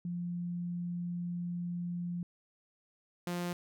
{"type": "tone pair in turn", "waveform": ["sine", "sawtooth"], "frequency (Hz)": [174.61, 175.62], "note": ["F3", "F3"], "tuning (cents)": [0, 10], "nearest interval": "unison", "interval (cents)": 10, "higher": "second", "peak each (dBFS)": [-34, -30], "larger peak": "second", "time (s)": [[0.05, 2.23], [3.27, 3.53]], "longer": "first", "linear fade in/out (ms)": 2, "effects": []}